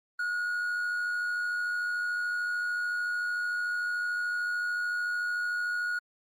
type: tone with amplitude modulation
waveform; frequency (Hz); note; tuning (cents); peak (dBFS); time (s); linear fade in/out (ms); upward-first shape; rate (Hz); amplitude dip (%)
triangle; 1447; F#6; -39; -25; 0.19-5.99; 5; sine; 93.5; 35
effects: Opus 32 kbps